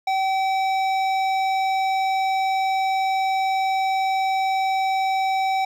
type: tone with hard clipping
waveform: triangle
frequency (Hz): 767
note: G5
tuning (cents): -38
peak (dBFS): -21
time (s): 0.07-5.65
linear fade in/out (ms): 5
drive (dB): 16
effects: none